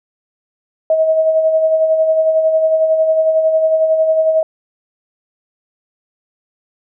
sine tone with tremolo, 637 Hz, D#5, 41 cents sharp, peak -8 dBFS, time 0.9-4.43 s, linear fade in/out 2 ms, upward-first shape sine, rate 11 Hz, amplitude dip 45%, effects none

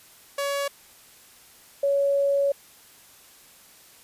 sawtooth / sine tone pair in turn, 563 / 559.9 Hz, C#5 / C#5, +27 / +17 cents, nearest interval unison, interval 10 cents, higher first, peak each -21 / -19 dBFS, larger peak second, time 0.38-0.68 / 1.83-2.52 s, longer second, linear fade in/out 5 ms, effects white hiss -52 dBFS RMS until 4.03 s + resampled to 32000 Hz

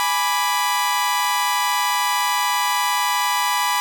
sawtooth chord, G# diminished, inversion none, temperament equal, 830.6 / 987.8 / 1174.7 Hz, G#5 / B5 / D6, 0 / 0 / 0 cents, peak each -21 / -16 / -22 dBFS, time 0-3.8 s, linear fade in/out 0 ms, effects none

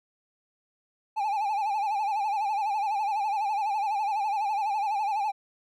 triangle tone with vibrato, 830.6 Hz, G#5, in tune, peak -23 dBFS, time 1.16-5.32 s, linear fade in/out 20 ms, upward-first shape sine, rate 12 Hz, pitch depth 100 cents each way, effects none

